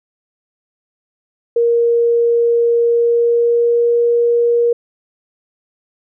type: tone with pitch glide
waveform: sine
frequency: 469.4 to 472.9 Hz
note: A#4 to A#4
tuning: +12 to +25 cents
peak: -10 dBFS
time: 1.56-4.73 s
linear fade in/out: 5 ms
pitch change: +13 cents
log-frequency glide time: 2.83-3.96 s
effects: none